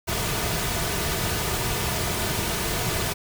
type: noise with comb filter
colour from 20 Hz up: pink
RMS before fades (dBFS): -26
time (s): 0.07-3.14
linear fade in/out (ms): 20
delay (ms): 3.7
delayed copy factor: -0.5
effects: none